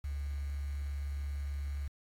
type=tone with quantisation; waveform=sine; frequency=71 Hz; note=C#2; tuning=42 cents sharp; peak=-34 dBFS; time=0.04-1.88 s; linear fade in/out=5 ms; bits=9; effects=AAC 64 kbps